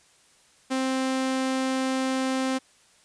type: tone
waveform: sawtooth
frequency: 262.4 Hz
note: C4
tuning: 5 cents sharp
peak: -20 dBFS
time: 0.7-2.59 s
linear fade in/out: 20 ms
effects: white hiss -59 dBFS RMS until 3.04 s + resampled to 22050 Hz